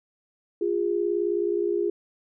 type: tone pair together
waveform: sine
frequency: 349.2 / 408.3 Hz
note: F4 / G#4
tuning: 0 / -29 cents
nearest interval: minor third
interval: 271 cents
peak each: -25 dBFS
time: 0.61-1.9 s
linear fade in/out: 5 ms
effects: none